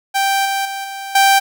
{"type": "tone with level steps", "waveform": "sawtooth", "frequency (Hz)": 784, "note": "G5", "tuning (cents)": 0, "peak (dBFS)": [-10, -13, -19, -22, -5], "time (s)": [0.14, 1.4], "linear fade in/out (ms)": 20, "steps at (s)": [0.45, 0.65, 0.84, 1.15], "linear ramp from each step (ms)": 5, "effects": []}